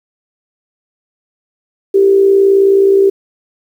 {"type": "tone with amplitude modulation", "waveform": "sine", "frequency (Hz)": 392, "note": "G4", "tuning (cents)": 0, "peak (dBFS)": -3, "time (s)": [1.94, 3.1], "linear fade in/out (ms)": 10, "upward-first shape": "sine", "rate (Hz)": 59.2, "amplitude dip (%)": 50, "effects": ["7-bit"]}